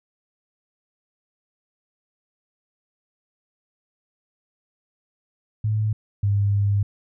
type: tone pair in turn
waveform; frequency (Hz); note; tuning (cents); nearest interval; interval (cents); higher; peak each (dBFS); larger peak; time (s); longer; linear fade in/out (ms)
sine; 107.6 / 101.06; A2 / G#2; -38 / -47; minor second; 109; first; -19 / -17; second; 5.64-5.93 / 6.23-6.83; second; 5
effects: none